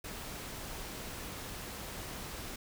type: noise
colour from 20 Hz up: pink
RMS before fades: -43 dBFS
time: 0.04-2.56 s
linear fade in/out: 5 ms
effects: none